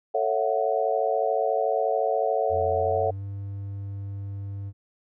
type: chord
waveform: sine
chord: F# minor seventh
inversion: first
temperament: just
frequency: 444 / 555 / 666 / 740 Hz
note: A4 / C#5 / E5 / F#5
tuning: +16 / +2 / +18 / 0 cents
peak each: -27 dBFS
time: 0.14-3.11 s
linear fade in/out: 10 ms
type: tone with pitch glide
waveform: triangle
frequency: 88 to 99.35 Hz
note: F2 to G2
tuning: +14 to +24 cents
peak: -29 dBFS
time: 2.49-4.73 s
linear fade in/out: 50 ms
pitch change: +210 cents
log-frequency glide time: 2.76-3.23 s
effects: none